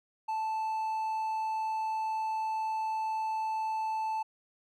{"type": "tone", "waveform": "triangle", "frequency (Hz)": 878, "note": "A5", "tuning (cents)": -4, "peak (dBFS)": -28, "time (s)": [0.28, 4.23], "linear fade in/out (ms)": 10, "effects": []}